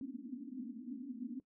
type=band-pass noise; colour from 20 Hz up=white; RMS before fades=-45 dBFS; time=0.01-1.4 s; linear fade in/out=2 ms; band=230 to 280 Hz; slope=96 dB/octave; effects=noise-tail reverb RT60 0.1 s tail -18 dB re dry